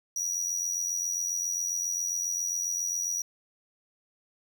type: tone with amplitude modulation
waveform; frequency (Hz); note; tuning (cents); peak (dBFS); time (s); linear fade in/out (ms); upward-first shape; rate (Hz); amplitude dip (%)
square; 5800; F#8; -35; -26; 0.16-3.22; 5; sine; 87.4; 60
effects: none